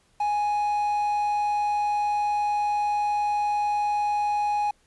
triangle tone with quantisation, 830.6 Hz, G#5, in tune, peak -20 dBFS, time 0.2-4.71 s, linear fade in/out 5 ms, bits 8, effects pink hiss -64 dBFS RMS until 4.86 s + resampled to 24000 Hz

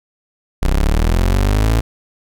30% pulse linear sweep, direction up, 30.64 to 57.3 Hz, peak -9 dBFS, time 0.62-1.81 s, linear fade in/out 10 ms, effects none

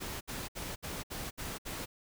pink noise bursts, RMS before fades -40 dBFS, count 7, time 0-1.86 s, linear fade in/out 20 ms, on 210 ms, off 65 ms, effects none

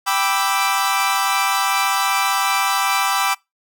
sawtooth chord, E minor seventh, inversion first, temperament equal, 784 / 987.8 / 1174.7 / 1318.5 Hz, G5 / B5 / D6 / E6, 0 / 0 / 0 / 0 cents, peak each -18 / -19 / -18 / -20 dBFS, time 0.06-3.35 s, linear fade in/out 20 ms, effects noise-tail reverb RT60 0.2 s tail -24 dB re dry

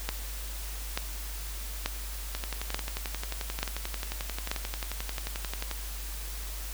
two click trains, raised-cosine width 0.2 ms, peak -16 / -11 dBFS, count 39 / 6, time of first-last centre 2.35-5.713 / 0.09-4.515 s, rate 11.3 / 1.13 Hz, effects added 50 Hz sine -36 dBFS peak until 6.73 s + white hiss -42 dBFS RMS until 6.73 s

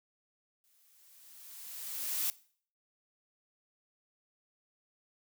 blue noise with exponential growth, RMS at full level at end -31 dBFS, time 0.64-2.3 s, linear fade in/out 0 ms, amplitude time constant 360 ms, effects noise-tail reverb RT60 0.5 s tail -20 dB re dry

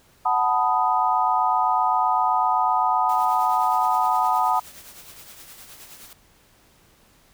sine chord, B dominant seventh, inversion second, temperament equal, 740 / 880 / 987.8 / 1244.5 Hz, F#5 / A5 / B5 / D#6, 0 / 0 / 0 / 0 cents, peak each -23 / -23 / -23 / -24 dBFS, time 0.25-4.6 s, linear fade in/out 10 ms
white noise with tremolo, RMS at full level -42 dBFS, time 3.09-6.13 s, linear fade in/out 2 ms, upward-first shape triangle, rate 9.6 Hz, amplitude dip 55%
effects pink hiss -57 dBFS RMS until 7.33 s

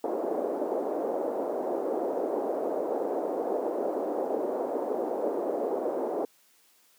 white band-pass noise, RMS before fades -30 dBFS, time 0.04-6.25 s, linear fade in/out 2 ms, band 310 to 610 Hz, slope 24 dB/octave, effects white hiss -63 dBFS RMS until 6.98 s + high-pass 200 Hz 12 dB/octave

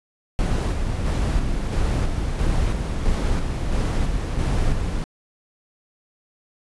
brown noise with tremolo, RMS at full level -20 dBFS, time 0.39-5.04 s, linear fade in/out 0 ms, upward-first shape square, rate 1.5 Hz, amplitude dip 35%, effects resampled to 24000 Hz

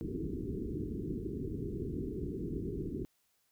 white low-pass noise, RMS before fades -38 dBFS, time 0.01-3.05 s, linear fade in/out 0 ms, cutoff 420 Hz, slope 96 dB/octave, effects white hiss -75 dBFS RMS until 3.51 s

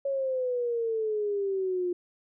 sine exponential sweep, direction down, 556 to 351.7 Hz, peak -26 dBFS, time 0.05-1.93 s, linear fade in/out 5 ms, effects none

